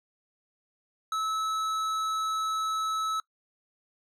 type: tone with tanh clipping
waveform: sine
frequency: 1300 Hz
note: E6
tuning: 24 cents flat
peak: -29 dBFS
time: 1.12-3.2 s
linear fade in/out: 2 ms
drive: 13 dB
effects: noise-tail reverb RT60 0.1 s tail -23 dB re dry